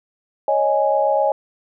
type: chord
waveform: sine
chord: C# suspended second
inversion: none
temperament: equal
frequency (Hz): 554.4 / 622.3 / 830.6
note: C#5 / D#5 / G#5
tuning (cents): 0 / 0 / 0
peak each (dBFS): -19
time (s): 0.48-1.32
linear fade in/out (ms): 2
effects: none